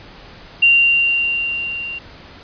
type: tone with level ramp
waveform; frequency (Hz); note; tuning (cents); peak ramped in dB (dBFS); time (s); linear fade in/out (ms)
sine; 2771; F7; -14; -7 to -25; 0.62-1.99; 10
effects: pink hiss -40 dBFS RMS until 2.43 s + resampled to 11025 Hz